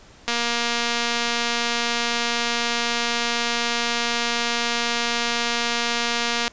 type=click train; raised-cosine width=0.2 ms; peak=-6 dBFS; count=1464; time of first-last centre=0.28-6.479 s; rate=236 Hz; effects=pink hiss -49 dBFS RMS until 6.52 s + resampled to 16000 Hz